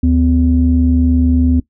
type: tone pair together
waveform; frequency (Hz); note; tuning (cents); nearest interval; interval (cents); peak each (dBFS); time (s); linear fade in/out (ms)
sine; 75.3 / 252.6; D2 / B3; +44 / +39; octave + major sixth; 2095; -11; 0.03-1.6; 5
effects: noise-tail reverb RT60 0.1 s tail -18 dB re dry + tanh soft clip ceiling -1 dBFS